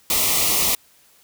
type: band-stop noise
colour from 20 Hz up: white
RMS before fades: -19 dBFS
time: 0.1-0.75 s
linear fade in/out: 2 ms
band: 1300 to 1900 Hz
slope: 96 dB/octave
effects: white hiss -55 dBFS RMS until 1.23 s